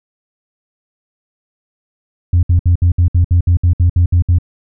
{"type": "tone bursts", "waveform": "sine", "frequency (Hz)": 87.31, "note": "F2", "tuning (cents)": 0, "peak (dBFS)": -5, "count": 13, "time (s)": [2.33, 4.386], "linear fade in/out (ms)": 5, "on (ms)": 100, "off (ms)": 63, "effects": ["tanh soft clip ceiling -5 dBFS"]}